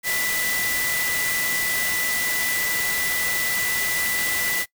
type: tone in noise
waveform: sine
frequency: 1984 Hz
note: B6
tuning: 7 cents sharp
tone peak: -24 dBFS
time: 0.03-4.66 s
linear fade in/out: 50 ms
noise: white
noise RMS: -26 dBFS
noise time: 0.03-4.66 s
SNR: -1 dB
effects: noise-tail reverb RT60 0.1 s tail -22 dB re dry